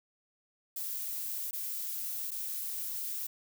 violet noise with dropouts, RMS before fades -37 dBFS, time 0.76-3.27 s, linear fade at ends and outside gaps 5 ms, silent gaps 1.51-1.53 / 2.308-2.315 s, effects none

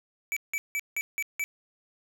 square tone bursts, 2306 Hz, D7, 32 cents flat, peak -28 dBFS, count 6, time 0.32-1.44 s, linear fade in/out 0 ms, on 45 ms, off 170 ms, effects none

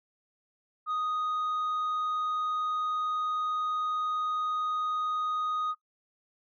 sine tone, 1244.5 Hz, D#6, in tune, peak -25 dBFS, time 0.86-5.75 s, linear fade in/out 50 ms, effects noise-tail reverb RT60 0.1 s tail -20 dB re dry + tanh soft clip ceiling -27 dBFS

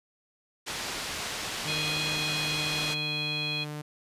white low-pass noise, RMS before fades -35 dBFS, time 0.66-2.95 s, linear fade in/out 20 ms, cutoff 5200 Hz, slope 12 dB/octave
sawtooth tone with pitch glide, 152.8 to 149.57 Hz, D#3 to D3, -31 to +32 cents, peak -31 dBFS, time 1.65-3.82 s, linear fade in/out 10 ms, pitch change -37 cents, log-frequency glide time 2.21-3.65 s
harmonic tone, 830 Hz, G#5, 1 cent flat, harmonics 3 / 4 / 5, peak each -33 / -34 / -35 dBFS, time 1.67-3.65 s, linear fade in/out 20 ms
effects resampled to 32000 Hz

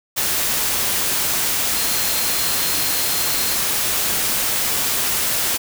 sine tone in noise, 4186 Hz, C8, in tune, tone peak -29 dBFS, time 1.75-3.57 s, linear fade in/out 20 ms, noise white, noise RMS -20 dBFS, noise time 0.16-5.58 s, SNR -12 dB, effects none

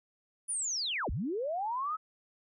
sine linear two-way sweep, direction down then up, 9956 to 38.89 to 1305 Hz, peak -31 dBFS, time 0.48-1.97 s, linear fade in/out 20 ms, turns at 1.1 s, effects none

